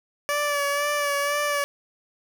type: tone with vibrato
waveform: 15% pulse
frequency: 577 Hz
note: D5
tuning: 31 cents flat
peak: -16 dBFS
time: 0.29-1.64 s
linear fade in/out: 0 ms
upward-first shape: sine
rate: 2 Hz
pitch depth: 31 cents each way
effects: none